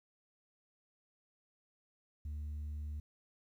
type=tone; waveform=sine; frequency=75 Hz; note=D2; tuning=37 cents sharp; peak=-36 dBFS; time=2.25-3 s; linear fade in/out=5 ms; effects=tanh soft clip ceiling -38 dBFS + 12-bit